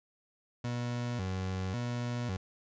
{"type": "tone with vibrato", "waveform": "30% pulse", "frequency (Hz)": 106.5, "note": "G#2", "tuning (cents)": 44, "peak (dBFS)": -30, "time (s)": [0.64, 2.37], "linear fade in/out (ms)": 5, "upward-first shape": "square", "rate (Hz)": 0.91, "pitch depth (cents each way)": 220, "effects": ["resampled to 16000 Hz"]}